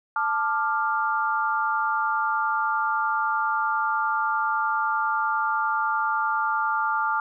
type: chord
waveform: sine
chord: D minor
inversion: second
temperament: equal with one note detuned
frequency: 880 / 1186.9 / 1396.9 Hz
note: A5 / D6 / F6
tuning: 0 / +18 / 0 cents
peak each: -26 dBFS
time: 0.16-7.2 s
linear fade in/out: 2 ms
effects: none